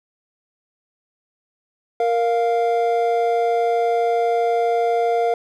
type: tone pair together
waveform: triangle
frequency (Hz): 466.2 / 698.5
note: A#4 / F5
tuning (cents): 0 / 0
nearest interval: perfect fifth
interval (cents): 700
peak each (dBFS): -17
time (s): 2-5.34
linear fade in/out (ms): 2
effects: none